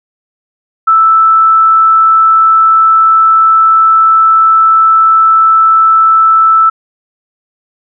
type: tone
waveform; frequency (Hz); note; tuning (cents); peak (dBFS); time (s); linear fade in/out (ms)
sine; 1318.5; E6; 0; -3; 0.87-6.7; 10
effects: none